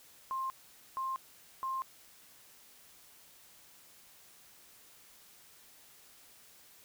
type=tone bursts; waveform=sine; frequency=1057 Hz; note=C6; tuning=17 cents sharp; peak=-33 dBFS; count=3; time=0.31-1.82 s; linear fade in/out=0 ms; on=190 ms; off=470 ms; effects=white hiss -59 dBFS RMS until 6.84 s